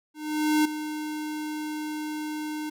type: tone with ADSR envelope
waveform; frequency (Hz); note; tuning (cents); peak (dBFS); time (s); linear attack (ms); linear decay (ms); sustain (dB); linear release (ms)
square; 304.9; D#4; -35; -19; 0.14-2.7; 510; 7; -12; 10
effects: none